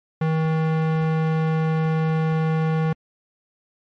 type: tone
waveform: square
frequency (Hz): 159.2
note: D#3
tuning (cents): +40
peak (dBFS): -19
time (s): 0.21-2.93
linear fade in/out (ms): 5
effects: low-pass 2000 Hz 12 dB/octave + MP3 48 kbps